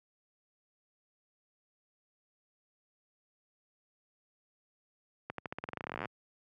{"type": "accelerating click train", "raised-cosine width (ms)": 0.5, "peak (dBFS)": -22, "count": 24, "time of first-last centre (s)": [5.3, 6.056], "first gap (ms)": 83, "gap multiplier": 0.9, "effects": ["high-pass 100 Hz 12 dB/octave"]}